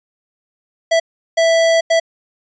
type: tone bursts at uneven times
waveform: square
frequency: 659.3 Hz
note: E5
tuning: in tune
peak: -11 dBFS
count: 3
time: 0.91-1 / 1.37-1.81 / 1.9-2 s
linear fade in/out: 10 ms
effects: resampled to 16000 Hz